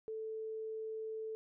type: tone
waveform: sine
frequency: 440 Hz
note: A4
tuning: in tune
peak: -39 dBFS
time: 0.08-1.35 s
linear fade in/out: 0 ms
effects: none